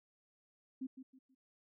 sine tone with echo, 261.6 Hz, C4, in tune, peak -38 dBFS, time 0.81-0.87 s, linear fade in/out 10 ms, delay 160 ms, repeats 3, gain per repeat -10 dB, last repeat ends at 1.35 s, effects none

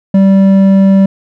sine tone with hard clipping, 194.1 Hz, G3, 17 cents flat, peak -5 dBFS, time 0.14-1.06 s, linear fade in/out 5 ms, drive 6 dB, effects none

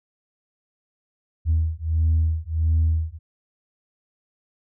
sine beating tone pair, 79.6 / 81.1 Hz, D#2 / E2, +40 / -28 cents, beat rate 1.5 Hz, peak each -20 dBFS, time 1.45-3.19 s, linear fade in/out 50 ms, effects tanh soft clip ceiling -13 dBFS

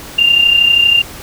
sine tone with amplitude modulation, 2794 Hz, F7, in tune, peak -4 dBFS, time 0.18-1.02 s, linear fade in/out 10 ms, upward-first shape sine, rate 32.6 Hz, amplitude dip 60%, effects pink hiss -31 dBFS RMS until 1.22 s

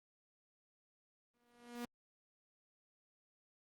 sawtooth tone with exponential growth, 240 Hz, B3, 49 cents flat, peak -36 dBFS, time 1.34-1.85 s, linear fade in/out 0 ms, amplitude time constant 110 ms, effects Opus 24 kbps

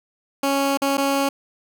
15% pulse tone with dropouts, 276.6 Hz, C#4, 4 cents flat, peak -12 dBFS, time 0.43-1.29 s, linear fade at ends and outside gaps 5 ms, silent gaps 0.774-0.818 / 0.972-0.979 s, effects none

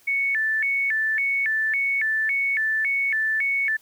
sine tone with vibrato, 1975.5 Hz, B6, in tune, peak -20 dBFS, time 0.07-3.77 s, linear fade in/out 10 ms, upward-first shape square, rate 1.8 Hz, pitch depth 200 cents each way, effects white hiss -57 dBFS RMS until 3.81 s

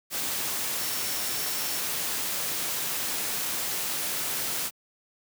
sine tone in noise, 5450 Hz, F8, 43 cents flat, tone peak -39 dBFS, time 0.77-1.83 s, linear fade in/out 50 ms, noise white, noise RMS -30 dBFS, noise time 0.1-4.71 s, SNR -12 dB, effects high-pass 100 Hz 12 dB/octave

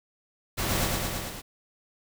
pink noise with echo, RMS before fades -29 dBFS, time 0.57-0.87 s, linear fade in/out 20 ms, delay 110 ms, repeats 5, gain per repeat -2 dB, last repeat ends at 1.42 s, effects none

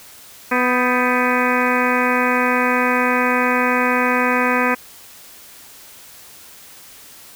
harmonic tone with a mistuned harmonic, 248.7 Hz, B3, 12 cents sharp, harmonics 1 / 2 / 3 / 4 / 5 / 6 / 7 / 8 / 9 / 10, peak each -21 / -22 / -27 / -22 / -23 / -24 / -27 / -25 / -27 / -26 dBFS, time 0.51-4.75 s, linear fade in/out 10 ms, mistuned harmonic 6, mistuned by +80 cents, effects white hiss -42 dBFS RMS until 7.35 s

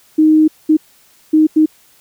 sine tone bursts at uneven times, 311.1 Hz, D#4, in tune, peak -6 dBFS, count 4, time 0.18-0.48 / 0.69-0.77 / 1.33-1.47 / 1.56-1.66 s, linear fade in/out 10 ms, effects white hiss -50 dBFS RMS until 2 s

